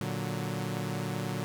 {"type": "chord", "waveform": "sawtooth", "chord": "Bb augmented", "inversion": "none", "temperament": "equal", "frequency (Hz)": [116.54, 146.83, 185], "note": ["Bb2", "D3", "F#3"], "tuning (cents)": [0, 0, 0], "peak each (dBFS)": -32, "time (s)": [0.01, 1.44], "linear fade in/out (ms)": 0, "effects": []}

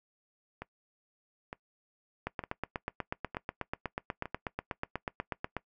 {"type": "two click trains", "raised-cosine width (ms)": 0.5, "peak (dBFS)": [-18, -24], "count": [28, 5], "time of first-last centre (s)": [[2.27, 5.567], [0.62, 4.256]], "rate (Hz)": [8.19, 1.1], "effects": ["noise-tail reverb RT60 0.1 s tail -21 dB re dry"]}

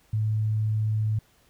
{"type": "tone", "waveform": "sine", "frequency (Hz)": 108.2, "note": "A2", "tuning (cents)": -29, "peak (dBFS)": -22, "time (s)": [0.13, 1.19], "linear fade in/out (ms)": 5, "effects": ["pink hiss -62 dBFS RMS until 1.49 s"]}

